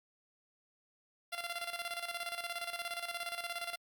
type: tone with tremolo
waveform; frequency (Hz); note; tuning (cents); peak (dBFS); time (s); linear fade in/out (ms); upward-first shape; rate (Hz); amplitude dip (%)
10% pulse; 690; F5; -21; -28; 1.32-3.76; 10; square; 17; 65
effects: Opus 48 kbps